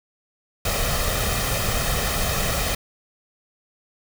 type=noise with comb filter; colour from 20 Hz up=pink; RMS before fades=-23 dBFS; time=0.65-2.75 s; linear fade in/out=5 ms; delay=1.6 ms; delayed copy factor=+0.6; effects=none

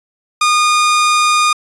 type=tone; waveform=sawtooth; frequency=1222 Hz; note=D#6; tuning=32 cents flat; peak=-6 dBFS; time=0.41-1.53 s; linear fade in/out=5 ms; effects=resampled to 22050 Hz

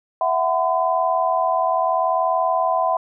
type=chord; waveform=sine; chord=E suspended second; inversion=none; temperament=equal with one note detuned; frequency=659.3 / 740 / 1013.2 Hz; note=E5 / F#5 / B5; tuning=0 / 0 / +44 cents; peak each=-21 dBFS; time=0.21-2.97 s; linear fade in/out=2 ms; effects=none

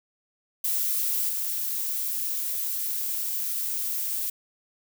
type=noise with level steps; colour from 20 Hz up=violet; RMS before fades=-26 / -29 dBFS; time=0.64-4.3 s; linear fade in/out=5 ms; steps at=1.29 s; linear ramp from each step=2 ms; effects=none

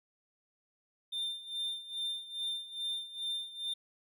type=tone with tremolo; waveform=triangle; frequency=3596 Hz; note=A7; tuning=37 cents sharp; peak=-31 dBFS; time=1.12-3.74 s; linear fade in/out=10 ms; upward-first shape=sine; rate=2.4 Hz; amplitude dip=80%; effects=none

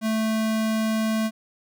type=tone; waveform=square; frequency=220 Hz; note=A3; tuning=in tune; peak=-22 dBFS; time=0.01-1.31 s; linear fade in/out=50 ms; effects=none

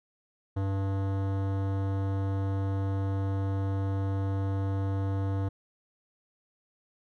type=tone with hard clipping; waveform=sine; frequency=97.4 Hz; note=G2; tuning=11 cents flat; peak=-29 dBFS; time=0.56-5.49 s; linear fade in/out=10 ms; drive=18 dB; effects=none

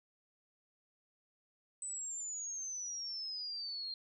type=exponential sweep; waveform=sine; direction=down; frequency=8090 to 4186 Hz; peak=-39 dBFS; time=1.82-3.94 s; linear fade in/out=2 ms; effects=none

